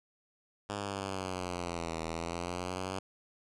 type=linear two-way sweep; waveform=5% pulse; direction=down then up; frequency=102.9 to 80.7 to 95.5 Hz; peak=-24 dBFS; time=0.69-2.99 s; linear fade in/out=5 ms; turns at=2.02 s; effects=resampled to 22050 Hz